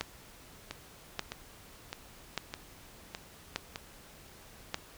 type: two click trains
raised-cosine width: 0.2 ms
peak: -20 / -14 dBFS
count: 6 / 5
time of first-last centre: 0.71-3.759 / 0.01-4.744 s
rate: 1.64 / 0.845 Hz
effects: pink hiss -54 dBFS RMS until 4.97 s